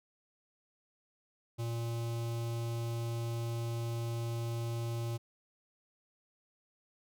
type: tone with notch filter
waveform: square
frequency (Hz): 116.54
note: A#2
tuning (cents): 0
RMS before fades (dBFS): -36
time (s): 1.58-5.18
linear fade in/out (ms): 20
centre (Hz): 1700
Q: 1.4
effects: none